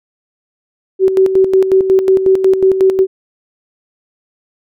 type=tone with tremolo; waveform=sine; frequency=380.7 Hz; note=F#4; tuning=49 cents sharp; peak=-5 dBFS; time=0.99-3.07 s; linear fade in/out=50 ms; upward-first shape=square; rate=5.5 Hz; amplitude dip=60%; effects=none